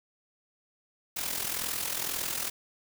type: noise with amplitude modulation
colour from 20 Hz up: white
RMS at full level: -30 dBFS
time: 1.16-2.5 s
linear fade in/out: 10 ms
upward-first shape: sine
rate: 42 Hz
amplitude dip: 65%
effects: none